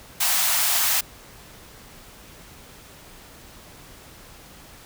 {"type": "high-pass noise", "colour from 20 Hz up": "white", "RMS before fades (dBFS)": -21, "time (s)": [0.2, 1.01], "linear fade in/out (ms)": 10, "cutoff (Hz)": 640, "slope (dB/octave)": 96, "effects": ["pink hiss -46 dBFS RMS until 4.85 s"]}